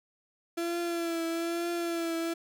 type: tone with vibrato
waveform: 35% pulse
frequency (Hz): 337.1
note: E4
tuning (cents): +39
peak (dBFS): -28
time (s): 0.57-2.34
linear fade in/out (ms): 10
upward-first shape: triangle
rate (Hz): 1.1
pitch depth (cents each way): 40
effects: none